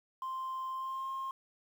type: tone with pitch glide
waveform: sine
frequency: 1046.5 to 1066 Hz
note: C6 to C6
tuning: 0 to +32 cents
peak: -34 dBFS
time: 0.22-1.31 s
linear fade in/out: 2 ms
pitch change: +32 cents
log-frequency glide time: 0.7-1.1 s
effects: tanh soft clip ceiling -32 dBFS + 10-bit